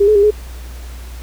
sine tone with pitch steps, 402.6 / 426.7 / 402.8 / 421.5 Hz, G4 / G#4 / G4 / G#4, +46 / +47 / +47 / +26 cents, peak -7 dBFS, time 0-0.308 s, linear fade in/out 10 ms, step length 77 ms, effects added 60 Hz sine -28 dBFS peak until 1.22 s + pink hiss -40 dBFS RMS until 1.22 s

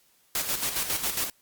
white noise with tremolo, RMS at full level -27 dBFS, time 0.35-1.3 s, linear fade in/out 2 ms, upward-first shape square, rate 7.3 Hz, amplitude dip 55%, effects white hiss -64 dBFS RMS until 1.41 s + Opus 48 kbps

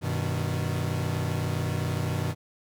40% pulse chord, G augmented, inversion none, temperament equal with one note detuned, 95.93 / 123.47 / 155.56 Hz, G2 / B2 / D#3, -37 / 0 / 0 cents, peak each -30 dBFS, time 0.01-2.35 s, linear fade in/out 50 ms, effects none

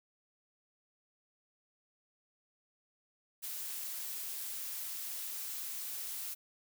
blue noise, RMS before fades -41 dBFS, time 3.42-6.35 s, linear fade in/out 20 ms, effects none

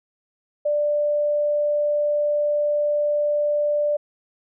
sine tone, 590 Hz, D5, 8 cents sharp, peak -18 dBFS, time 0.65-3.97 s, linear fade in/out 10 ms, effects none

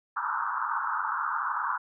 white band-pass noise, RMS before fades -30 dBFS, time 0.16-1.78 s, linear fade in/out 10 ms, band 870 to 1500 Hz, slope 96 dB/octave, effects none

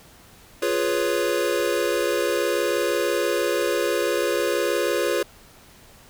square chord, C# dominant seventh, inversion first, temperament equal, 349.2 / 415.3 / 493.9 / 554.4 Hz, E#4 / G#4 / B4 / C#5, 0 / 0 / 0 / 0 cents, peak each -27 dBFS, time 0.62-5.23 s, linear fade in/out 5 ms, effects pink hiss -50 dBFS RMS until 6.09 s

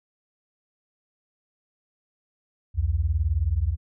sine beating tone pair, 66.2 / 85.2 Hz, C2 / F2, +21 / -42 cents, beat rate 19 Hz, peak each -24 / -23 dBFS, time 2.74-3.77 s, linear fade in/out 50 ms, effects none

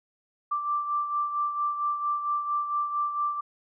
sine beating tone pair, 1174.7 / 1179.1 Hz, D6 / D6, 0 / +7 cents, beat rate 4.4 Hz, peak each -26 / -34 dBFS, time 0.51-3.41 s, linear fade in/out 10 ms, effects none

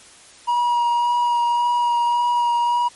triangle tone with vibrato, 957 Hz, A#5, 45 cents sharp, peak -14 dBFS, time 0.47-2.89 s, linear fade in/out 20 ms, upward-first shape sine, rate 1.8 Hz, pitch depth 12 cents each way, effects white hiss -46 dBFS RMS until 2.95 s + MP3 48 kbps

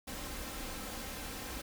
pink noise with comb filter, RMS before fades -42 dBFS, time 0.07-1.62 s, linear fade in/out 10 ms, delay 3.8 ms, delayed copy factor +0.5, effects none

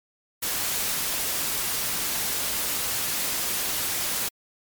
white noise, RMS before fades -27 dBFS, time 0.42-4.29 s, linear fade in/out 10 ms, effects MP3 96 kbps

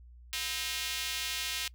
square tone with high-pass filter, 143.7 Hz, D3, 37 cents flat, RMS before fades -35 dBFS, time 0.33-1.68 s, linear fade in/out 0 ms, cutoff 2900 Hz, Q 1.5, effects noise-tail reverb RT60 0.1 s tail -23 dB re dry + added 60 Hz sine -50 dBFS peak until 1.74 s

